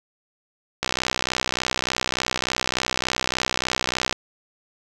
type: click train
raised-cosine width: 0.2 ms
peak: -4 dBFS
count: 210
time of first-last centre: 0.83-4.127 s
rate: 63.4 Hz
effects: none